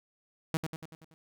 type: tone with echo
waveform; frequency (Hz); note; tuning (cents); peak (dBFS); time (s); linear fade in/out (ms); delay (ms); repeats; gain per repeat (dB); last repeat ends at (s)
sawtooth; 160.4; E3; -47; -23; 0.54-0.57; 0; 95; 6; -5; 1.14
effects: none